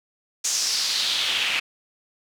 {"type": "noise with band-pass filter sweep", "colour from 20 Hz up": "pink", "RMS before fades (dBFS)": -24, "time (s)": [0.44, 1.6], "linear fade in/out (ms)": 10, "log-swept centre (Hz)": [6600, 2500], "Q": 3.2, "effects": []}